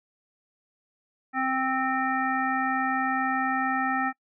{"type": "harmonic tone", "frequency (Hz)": 262.2, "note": "C4", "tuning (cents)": 4, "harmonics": [1, 3, 5, 7, 9], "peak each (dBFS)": [-30, -28, -29, -30, -40], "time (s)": [1.33, 4.13], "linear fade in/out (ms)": 50, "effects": ["noise-tail reverb RT60 0.1 s tail -24 dB re dry"]}